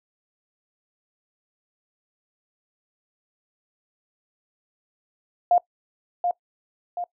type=tone with echo; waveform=sine; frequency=705 Hz; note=F5; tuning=16 cents sharp; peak=-14 dBFS; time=5.51-5.58 s; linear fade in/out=2 ms; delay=730 ms; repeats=2; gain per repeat=-6 dB; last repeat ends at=7.04 s; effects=noise-tail reverb RT60 0.1 s tail -21 dB re dry